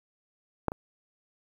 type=clicks; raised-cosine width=1 ms; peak=-11 / -21 dBFS; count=2; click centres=0.683 / 0.719 s; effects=8-bit